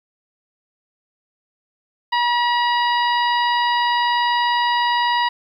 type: harmonic tone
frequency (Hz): 961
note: B5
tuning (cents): -48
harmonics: 1 / 2 / 3 / 4 / 5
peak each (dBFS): -17 / -23 / -27 / -29 / -31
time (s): 2.12-5.29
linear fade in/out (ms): 10
effects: 9-bit